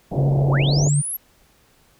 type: low-pass noise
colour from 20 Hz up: white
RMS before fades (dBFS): -26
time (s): 0.11-0.89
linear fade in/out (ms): 10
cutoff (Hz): 720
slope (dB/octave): 48
type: tone with pitch glide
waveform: sine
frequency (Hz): 138.59 to 144.73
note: C#3 to D3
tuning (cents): 0 to -25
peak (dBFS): -15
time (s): 0.16-1.02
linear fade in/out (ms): 20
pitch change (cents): +75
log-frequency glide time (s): 0.6-0.78
type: linear sweep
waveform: sine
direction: up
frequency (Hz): 56.9 to 11840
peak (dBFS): -24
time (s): 0.47-1.17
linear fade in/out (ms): 10
effects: pink hiss -57 dBFS RMS until 1.99 s